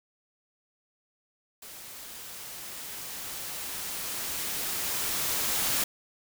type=noise with level ramp; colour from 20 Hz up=white; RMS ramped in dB=-45 to -27 dBFS; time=1.62-5.84 s; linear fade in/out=5 ms; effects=none